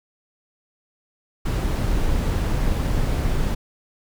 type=noise; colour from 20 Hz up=brown; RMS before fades=-21 dBFS; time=1.45-3.55 s; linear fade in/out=10 ms; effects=none